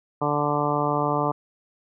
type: harmonic tone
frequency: 146.83 Hz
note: D3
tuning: in tune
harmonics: 1 / 2 / 3 / 4 / 5 / 6 / 7 / 8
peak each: -29 / -29 / -29 / -29 / -29 / -29 / -29 / -29 dBFS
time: 0.21-1.32 s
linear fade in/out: 10 ms
effects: none